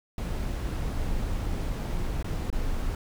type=noise with dropouts; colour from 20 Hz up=brown; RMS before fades=-29 dBFS; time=0.18-2.95 s; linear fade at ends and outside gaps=1 ms; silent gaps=2.227-2.244 / 2.502-2.527 s; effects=none